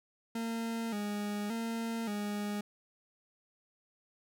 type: tone with vibrato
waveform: 40% pulse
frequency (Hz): 217.2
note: A3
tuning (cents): -22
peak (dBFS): -33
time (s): 0.35-2.61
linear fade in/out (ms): 5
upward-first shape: square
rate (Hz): 0.87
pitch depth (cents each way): 88
effects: none